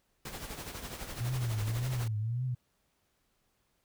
pink noise with tremolo, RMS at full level -40 dBFS, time 0.25-2.08 s, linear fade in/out 5 ms, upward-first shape sine, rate 12 Hz, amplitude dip 55%
sine tone with vibrato, 116.54 Hz, A#2, in tune, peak -30 dBFS, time 1.2-2.55 s, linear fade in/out 10 ms, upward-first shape triangle, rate 1.8 Hz, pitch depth 190 cents each way
effects pink hiss -75 dBFS RMS until 3.84 s

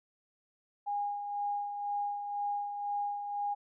sine tone with tremolo, 817 Hz, G#5, 29 cents flat, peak -30 dBFS, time 0.86-3.55 s, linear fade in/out 20 ms, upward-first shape sine, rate 2 Hz, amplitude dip 50%, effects none

